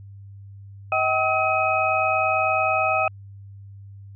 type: tone cluster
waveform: sine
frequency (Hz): 636 / 765 / 1278 / 2527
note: D#5 / G5 / D#6 / D#7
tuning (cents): +38 / -42 / +46 / +26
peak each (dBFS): -24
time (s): 0.92-3.08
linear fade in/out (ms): 2
effects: added 99 Hz sine -39 dBFS peak until 4.15 s